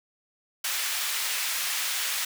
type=high-pass noise; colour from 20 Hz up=pink; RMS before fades=-29 dBFS; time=0.64-2.25 s; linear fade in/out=5 ms; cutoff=1800 Hz; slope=12 dB/octave; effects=none